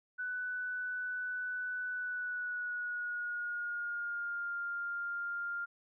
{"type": "tone with pitch glide", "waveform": "sine", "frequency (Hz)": [1492, 1400.1], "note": ["F#6", "F6"], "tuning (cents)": [14, 4], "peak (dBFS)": -35, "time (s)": [0.18, 5.66], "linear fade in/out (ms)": 20, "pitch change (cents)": -110, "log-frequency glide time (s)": [1.89, 4.54], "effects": []}